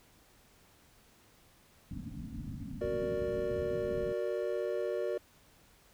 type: low-pass noise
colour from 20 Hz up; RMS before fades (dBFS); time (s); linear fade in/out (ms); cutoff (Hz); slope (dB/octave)
white; -42; 1.91-4.13; 2; 280; 96
type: chord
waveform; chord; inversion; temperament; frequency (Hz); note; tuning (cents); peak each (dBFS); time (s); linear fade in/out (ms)
triangle; Gb augmented; none; equal; 370 / 466.2 / 587.3; Gb4 / Bb4 / D5; 0 / 0 / 0; -34; 2.81-5.18; 5
effects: pink hiss -63 dBFS RMS until 5.93 s